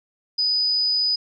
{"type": "tone", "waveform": "sine", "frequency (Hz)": 4978, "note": "D#8", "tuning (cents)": 0, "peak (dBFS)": -18, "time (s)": [0.38, 1.16], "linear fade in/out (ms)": 10, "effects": []}